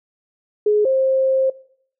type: tone pair in turn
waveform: sine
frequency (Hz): 420 / 529.2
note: G#4 / C5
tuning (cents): +19 / +20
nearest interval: major third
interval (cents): 401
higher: second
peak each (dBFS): -12 / -14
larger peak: first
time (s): 0.66-0.85 / 0.85-1.5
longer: second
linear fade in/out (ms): 5
effects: noise-tail reverb RT60 0.6 s tail -20 dB re dry